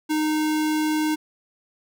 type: tone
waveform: square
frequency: 308.2 Hz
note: D#4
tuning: 16 cents flat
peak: -21 dBFS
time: 0.09-1.16 s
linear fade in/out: 20 ms
effects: none